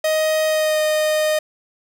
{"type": "tone with pitch glide", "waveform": "45% pulse", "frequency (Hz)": [626, 616.3], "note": ["D#5", "D#5"], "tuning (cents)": [10, -17], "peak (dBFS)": -16, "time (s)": [0.04, 1.39], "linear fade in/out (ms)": 5, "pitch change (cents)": -27, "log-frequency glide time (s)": [0.46, 0.8], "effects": []}